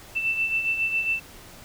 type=beating tone pair; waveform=sine; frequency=2663 / 2670.3 Hz; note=E7 / E7; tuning=+17 / +22 cents; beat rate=7.3 Hz; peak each=-23 / -31 dBFS; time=0.15-1.2 s; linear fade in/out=20 ms; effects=pink hiss -46 dBFS RMS until 1.64 s